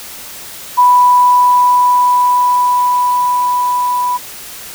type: tone with level ramp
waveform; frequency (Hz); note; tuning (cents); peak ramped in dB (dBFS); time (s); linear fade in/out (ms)
sine; 987.8; B5; 0; -4 to -12; 0.77-4.18; 20
effects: white hiss -30 dBFS RMS until 4.74 s